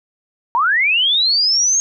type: linear sweep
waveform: sine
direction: up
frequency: 901 to 6560 Hz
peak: -12 dBFS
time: 0.55-1.8 s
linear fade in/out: 0 ms
effects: none